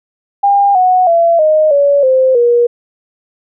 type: tone with pitch steps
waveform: sine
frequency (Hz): 803 / 736.4 / 675.2 / 619.2 / 567.8 / 520.7 / 477.5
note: G5 / F#5 / E5 / D#5 / C#5 / C5 / A#4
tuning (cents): +41 / -8 / +41 / -9 / +41 / -8 / +42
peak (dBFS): -6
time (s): 0.43-2.67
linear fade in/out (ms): 10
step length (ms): 320
effects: none